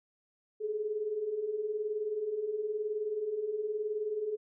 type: beating tone pair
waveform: sine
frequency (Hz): 408.6 / 427.6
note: G#4 / A4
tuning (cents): -28 / -49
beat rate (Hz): 19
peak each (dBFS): -39 / -32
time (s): 0.6-4.37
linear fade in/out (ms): 20
effects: none